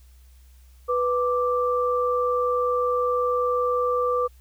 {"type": "tone pair together", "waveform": "sine", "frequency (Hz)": [493.9, 1174.7], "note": ["B4", "D6"], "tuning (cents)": [0, 0], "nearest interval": "octave + minor third", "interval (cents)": 1500, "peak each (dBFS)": [-22, -24], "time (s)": [0.88, 4.28], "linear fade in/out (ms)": 20, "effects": ["added 63 Hz sine -48 dBFS peak until 4.4 s", "white hiss -62 dBFS RMS until 4.4 s"]}